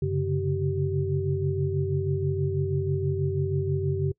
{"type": "tone cluster", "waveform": "sine", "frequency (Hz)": [94.4, 137.9, 144.1, 386.1], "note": ["F#2", "C#3", "D3", "G4"], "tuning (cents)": [35, -9, -33, -26], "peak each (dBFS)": -29, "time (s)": [0.02, 4.12], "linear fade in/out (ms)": 5, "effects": ["noise-tail reverb RT60 0.1 s tail -23 dB re dry"]}